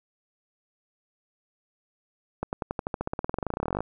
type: accelerating click train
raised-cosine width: 1 ms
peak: -14 dBFS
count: 30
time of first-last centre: 2.43-3.806 s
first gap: 99 ms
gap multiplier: 0.94
effects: none